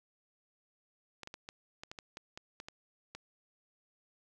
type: clicks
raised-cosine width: 0.2 ms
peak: -27 dBFS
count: 12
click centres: 1.233 / 1.274 / 1.341 / 1.489 / 1.835 / 1.915 / 1.988 / 2.171 / 2.375 / 2.601 / 2.685 / 3.15 s
effects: none